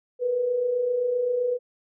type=tone pair together; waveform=sine; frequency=466.2 / 493.9 Hz; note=A#4 / B4; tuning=0 / 0 cents; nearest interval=minor second; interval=100 cents; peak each=-32 / -22 dBFS; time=0.19-1.59 s; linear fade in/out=50 ms; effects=none